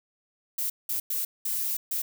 violet noise bursts at uneven times, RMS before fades -29 dBFS, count 5, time 0.58-0.7 / 0.89-1 / 1.1-1.25 / 1.45-1.77 / 1.91-2.02 s, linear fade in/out 5 ms, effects none

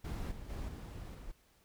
brown noise with level steps, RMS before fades -39 / -47 / -41 / -45 / -48 dBFS, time 0.04-1.32 s, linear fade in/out 10 ms, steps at 0.31 / 0.49 / 0.68 / 1.14 s, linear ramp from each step 10 ms, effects pink hiss -69 dBFS RMS until 1.64 s

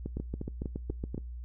two click trains, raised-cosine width 3 ms, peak -22 / -22 dBFS, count 5 / 9, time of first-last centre 0.17-1.146 / 0.06-1.179 s, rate 4.1 / 7.15 Hz, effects noise-tail reverb RT60 0.3 s tail -25 dB re dry + added 60 Hz sine -38 dBFS peak until 1.44 s

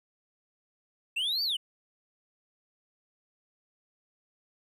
triangle linear two-way sweep, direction up then down, 2605 to 4699 to 2844 Hz, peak -26 dBFS, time 1.16-1.57 s, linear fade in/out 10 ms, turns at 1.43 s, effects none

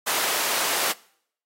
pink high-pass noise, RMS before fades -24 dBFS, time 0.06-0.93 s, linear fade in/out 20 ms, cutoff 600 Hz, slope 12 dB/octave, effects noise-tail reverb RT60 0.6 s tail -22 dB re dry + AAC 48 kbps

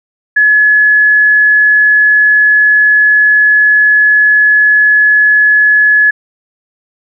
sine tone, 1702 Hz, G#6, 42 cents sharp, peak -4 dBFS, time 0.36-6.11 s, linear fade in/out 10 ms, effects none

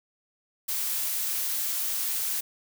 blue noise, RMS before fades -29 dBFS, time 0.68-2.41 s, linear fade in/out 10 ms, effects none

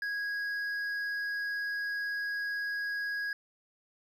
triangle tone with hard clipping, 1653 Hz, G#6, 9 cents flat, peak -33 dBFS, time 0.02-3.33 s, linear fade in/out 2 ms, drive 8 dB, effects none

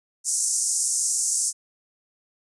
white band-pass noise, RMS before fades -24 dBFS, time 0.24-1.53 s, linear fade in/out 50 ms, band 5800 to 9700 Hz, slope 48 dB/octave, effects resampled to 24000 Hz

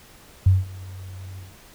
sine tone with ADSR envelope, 94 Hz, F#2, 28 cents sharp, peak -10 dBFS, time 0.46-1.55 s, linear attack 7 ms, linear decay 180 ms, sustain -24 dB, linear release 170 ms, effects pink hiss -49 dBFS RMS until 1.74 s

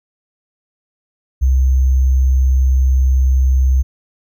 sine tone with sample-and-hold, 65.41 Hz, C2, in tune, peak -9 dBFS, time 1.41-3.83 s, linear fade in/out 20 ms, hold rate 6300 Hz, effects none

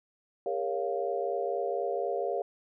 sine chord, G half-diminished seventh, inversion none, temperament equal with one note detuned, 402.1 / 466.2 / 554.4 / 698.5 Hz, G4 / Bb4 / Db5 / F5, +44 / 0 / 0 / 0 cents, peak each -34 dBFS, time 0.46-2.42 s, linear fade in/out 2 ms, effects none

